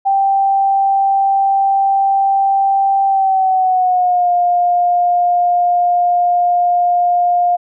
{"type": "tone with pitch glide", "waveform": "sine", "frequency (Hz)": [784, 706.6], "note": ["G5", "F5"], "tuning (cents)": [0, 20], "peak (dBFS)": -10, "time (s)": [0.05, 7.57], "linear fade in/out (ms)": 20, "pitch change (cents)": -180, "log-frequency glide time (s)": [3.06, 4.31], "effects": []}